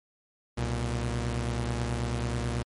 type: tone pair together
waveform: sawtooth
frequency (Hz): 63.8 / 118.37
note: C2 / A#2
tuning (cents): -43 / +27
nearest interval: major seventh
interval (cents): 1070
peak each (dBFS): -28 / -26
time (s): 0.57-2.63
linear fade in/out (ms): 10
effects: MP3 48 kbps